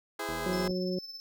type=chord; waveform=15% pulse; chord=E augmented; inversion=none; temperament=just; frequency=329.6 / 412 / 515 Hz; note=E4 / G#4 / B#4; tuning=0 / -14 / -28 cents; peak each=-33 / -30 / -34 dBFS; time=0.19-0.68 s; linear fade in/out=5 ms
type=click train; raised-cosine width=2 ms; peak=-29 dBFS; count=35; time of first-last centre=0.29-0.708 s; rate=81.3 Hz
type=harmonic tone; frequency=182.9 Hz; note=F#3; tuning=20 cents flat; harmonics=1 / 2 / 3; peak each=-32 / -33 / -37 dBFS; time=0.46-0.99 s; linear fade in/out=5 ms
type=tone with tremolo; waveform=triangle; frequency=5274 Hz; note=E8; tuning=in tune; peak=-37 dBFS; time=0.53-1.2 s; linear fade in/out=0 ms; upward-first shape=triangle; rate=18 Hz; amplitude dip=65%
effects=none